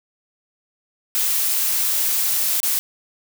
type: noise with dropouts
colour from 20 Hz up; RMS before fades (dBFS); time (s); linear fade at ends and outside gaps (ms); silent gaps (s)
blue; -20; 1.15-2.79; 0; 2.602-2.631
effects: none